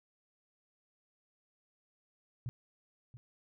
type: tone with echo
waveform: sine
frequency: 121.8 Hz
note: B2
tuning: 24 cents flat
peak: -35 dBFS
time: 2.46-2.49 s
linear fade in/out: 0 ms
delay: 680 ms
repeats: 1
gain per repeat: -13 dB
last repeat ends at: 3.17 s
effects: none